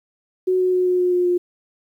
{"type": "tone with pitch steps", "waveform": "sine", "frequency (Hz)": [370, 367.4, 364.9, 362.4, 359.9, 357.4, 354.9], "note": ["F#4", "F#4", "F#4", "F#4", "F#4", "F4", "F4"], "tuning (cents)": [0, -12, -24, -36, -48, 40, 28], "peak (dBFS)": -15, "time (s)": [0.47, 1.38], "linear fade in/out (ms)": 10, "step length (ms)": 130, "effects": ["9-bit"]}